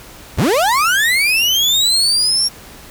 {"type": "linear sweep", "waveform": "35% pulse", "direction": "up", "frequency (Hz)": [43.86, 5588], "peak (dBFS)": -10, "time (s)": [0.37, 2.49], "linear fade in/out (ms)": 20, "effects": ["pink hiss -38 dBFS RMS until 2.9 s"]}